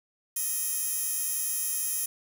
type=tone with high-pass filter; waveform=15% pulse; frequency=627 Hz; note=D#5; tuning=13 cents sharp; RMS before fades=-30 dBFS; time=0.36-2.06 s; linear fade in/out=5 ms; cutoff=10000 Hz; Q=1.4; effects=none